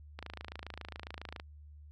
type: click train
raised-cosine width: 0.3 ms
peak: -26 dBFS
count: 34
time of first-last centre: 0.19-1.399 s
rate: 27.3 Hz
effects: added 74 Hz sine -50 dBFS peak until 1.91 s